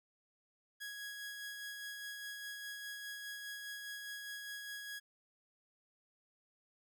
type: tone with tremolo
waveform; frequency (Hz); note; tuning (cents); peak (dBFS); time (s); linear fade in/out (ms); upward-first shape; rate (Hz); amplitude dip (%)
sawtooth; 1661.2; G#6; 0; -39; 0.8-5; 20; sine; 4.9; 30
effects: none